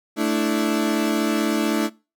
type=chord; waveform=35% pulse; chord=A suspended fourth; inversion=none; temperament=equal; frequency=220 / 293.7 / 329.6 Hz; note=A3 / D4 / E4; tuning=0 / 0 / 0 cents; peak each=-22 dBFS; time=0.16-1.9 s; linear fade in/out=50 ms; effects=noise-tail reverb RT60 0.3 s tail -22 dB re dry

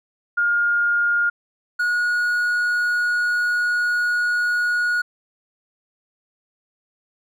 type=tone pair in turn; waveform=sine / triangle; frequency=1417 / 1450.1 Hz; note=F6 / F#6; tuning=+25 / -35 cents; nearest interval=unison; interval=40 cents; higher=second; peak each=-16 dBFS; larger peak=neither; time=0.37-1.3 / 1.79-5.02 s; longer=second; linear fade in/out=10 ms; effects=none

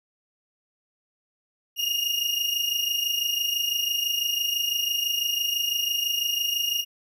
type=tone pair together; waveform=35% pulse; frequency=2833 / 2859 Hz; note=F7 / F7; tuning=+24 / +40 cents; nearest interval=unison; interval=16 cents; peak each=-25 dBFS; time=1.76-6.85 s; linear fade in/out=50 ms; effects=none

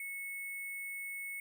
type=tone with sample-and-hold; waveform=sine; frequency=2200 Hz; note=C#7; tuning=14 cents flat; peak=-39 dBFS; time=0-1.4 s; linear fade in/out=2 ms; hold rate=11025 Hz; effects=none

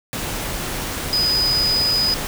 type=tone in noise; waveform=sine; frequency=4978 Hz; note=D#8; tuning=in tune; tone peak=-16 dBFS; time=1.13-2.14 s; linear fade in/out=0 ms; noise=pink; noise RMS=-26 dBFS; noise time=0.13-2.27 s; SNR=+7 dB; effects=none

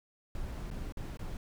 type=noise with dropouts; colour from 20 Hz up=brown; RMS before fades=-39 dBFS; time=0.35-1.37 s; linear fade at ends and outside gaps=1 ms; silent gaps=0.703-0.712 / 0.923-0.971 / 1.172-1.192 s; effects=none

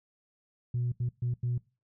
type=tone bursts at uneven times; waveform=sine; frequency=121.8 Hz; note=B2; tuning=24 cents flat; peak=-26 dBFS; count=4; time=0.74-0.92 / 1-1.09 / 1.22-1.34 / 1.43-1.58 s; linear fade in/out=5 ms; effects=noise-tail reverb RT60 0.3 s tail -22 dB re dry + tanh soft clip ceiling -24 dBFS

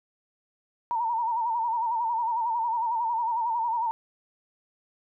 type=tone with vibrato; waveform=sine; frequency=927 Hz; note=A#5; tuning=10 cents flat; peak=-24 dBFS; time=0.91-3.91 s; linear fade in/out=0 ms; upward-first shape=sine; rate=11 Hz; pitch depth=79 cents each way; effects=none

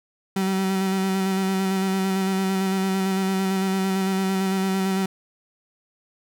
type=tone with vibrato; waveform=35% pulse; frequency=191.1 Hz; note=G3; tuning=44 cents flat; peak=-19 dBFS; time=0.36-5.06 s; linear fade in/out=5 ms; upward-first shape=square; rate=8.9 Hz; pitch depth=17 cents each way; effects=none

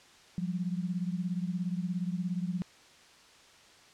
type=beating tone pair; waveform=sine; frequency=174.61 / 191.61 Hz; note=F3 / G3; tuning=0 / -39 cents; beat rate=17 Hz; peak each=-32 / -35 dBFS; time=0.38-2.62 s; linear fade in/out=0 ms; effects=white hiss -57 dBFS RMS until 3.93 s + low-pass 6000 Hz 12 dB/octave

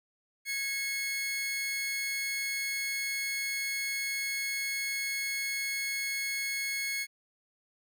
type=tone pair together; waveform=sawtooth; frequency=1661.2 / 2182 Hz; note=G#6 / C#7; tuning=0 / -28 cents; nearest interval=perfect fourth; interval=472 cents; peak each=-39 / -28 dBFS; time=0.45-7.07 s; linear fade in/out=50 ms; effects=none

